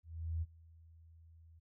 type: tone with ADSR envelope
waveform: sine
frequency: 81.9 Hz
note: E2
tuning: 11 cents flat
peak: -33 dBFS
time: 0.03-1.6 s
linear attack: 390 ms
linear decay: 35 ms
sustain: -24 dB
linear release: 17 ms
effects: none